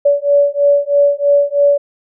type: beating tone pair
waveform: sine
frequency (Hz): 570 / 573.1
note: C#5 / D5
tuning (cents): +48 / -42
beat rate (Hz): 3.1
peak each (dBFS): -12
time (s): 0.05-1.78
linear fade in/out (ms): 10
effects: none